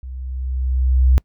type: tone with level ramp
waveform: sine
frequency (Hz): 64.2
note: C2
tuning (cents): -32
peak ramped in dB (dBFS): -29 to -7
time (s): 0.03-1.18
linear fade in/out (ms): 0
effects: noise-tail reverb RT60 0.1 s tail -26 dB re dry + tanh soft clip ceiling -5 dBFS